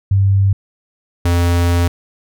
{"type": "tone pair in turn", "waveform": ["sine", "square"], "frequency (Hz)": [98, 86.62], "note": ["G2", "F2"], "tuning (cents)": [0, -14], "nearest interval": "major second", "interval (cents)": 214, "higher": "first", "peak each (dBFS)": [-9, -12], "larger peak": "first", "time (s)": [[0.11, 0.53], [1.25, 1.88]], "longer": "second", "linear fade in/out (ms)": 5, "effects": []}